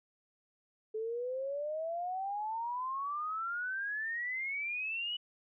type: exponential sweep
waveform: sine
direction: up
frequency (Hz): 430 to 2971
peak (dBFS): -34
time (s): 0.94-5.17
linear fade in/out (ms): 10
effects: none